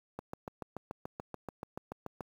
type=click train; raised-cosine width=1 ms; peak=-25 dBFS; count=15; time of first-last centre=0.19-2.207 s; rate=6.94 Hz; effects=high-pass 80 Hz 12 dB/octave + 9-bit